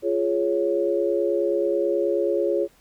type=chord; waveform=sine; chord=Db major; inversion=first; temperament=just; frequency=346.5 / 415.8 / 554.4 Hz; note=F4 / Ab4 / Db5; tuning=-14 / +2 / 0 cents; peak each=-24 dBFS; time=0.02-2.68 s; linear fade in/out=50 ms; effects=pink hiss -58 dBFS RMS until 2.8 s